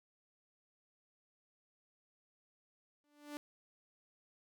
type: tone with exponential growth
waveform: sawtooth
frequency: 293.7 Hz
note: D4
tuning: in tune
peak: -36 dBFS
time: 3.04-3.37 s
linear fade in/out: 0 ms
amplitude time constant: 71 ms
effects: none